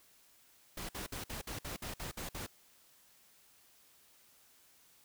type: noise bursts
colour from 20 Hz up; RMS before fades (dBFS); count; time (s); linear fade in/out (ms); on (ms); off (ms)
pink; -42; 10; 0.77-2.465; 5; 120; 55
effects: white hiss -65 dBFS RMS until 5.04 s